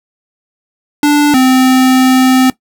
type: tone pair in turn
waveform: square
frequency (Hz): 293.1 / 258.7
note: D4 / C4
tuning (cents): -3 / -19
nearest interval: major second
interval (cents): 216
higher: first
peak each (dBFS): -6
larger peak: neither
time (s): 1.03-1.34 / 1.34-2.5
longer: second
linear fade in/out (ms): 2
effects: noise-tail reverb RT60 0.1 s tail -18 dB re dry